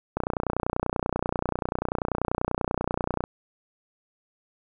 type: click train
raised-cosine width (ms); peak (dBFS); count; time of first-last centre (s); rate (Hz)
1; -11; 94; 0.17-3.239; 30.3
effects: none